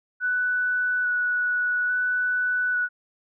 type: tone with vibrato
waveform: sine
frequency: 1480 Hz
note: F#6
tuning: in tune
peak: -21 dBFS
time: 0.2-2.89 s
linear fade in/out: 50 ms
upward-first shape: square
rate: 0.59 Hz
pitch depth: 10 cents each way
effects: none